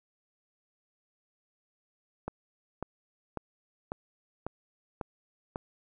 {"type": "click train", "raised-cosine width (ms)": 1, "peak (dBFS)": -20, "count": 7, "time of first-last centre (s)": [2.28, 5.559], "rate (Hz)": 1.83, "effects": []}